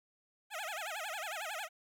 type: tone with vibrato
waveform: 15% pulse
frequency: 732 Hz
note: F#5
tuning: 19 cents flat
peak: -32 dBFS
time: 0.5-1.69 s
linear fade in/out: 50 ms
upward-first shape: sine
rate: 11 Hz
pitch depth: 290 cents each way
effects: none